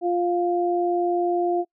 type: tone pair together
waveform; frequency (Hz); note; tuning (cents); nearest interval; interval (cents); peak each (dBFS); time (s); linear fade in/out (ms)
sine; 350.1 / 701; F4 / F5; +4 / +6; octave; 1202; -21 / -24; 0.01-1.65; 50
effects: noise-tail reverb RT60 0.1 s tail -26 dB re dry